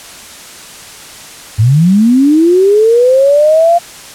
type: linear sweep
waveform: sine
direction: up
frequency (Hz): 99.9 to 698.5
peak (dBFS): -4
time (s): 1.58-3.79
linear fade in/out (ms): 20
effects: white hiss -31 dBFS RMS until 4.14 s + low-pass 10000 Hz 12 dB/octave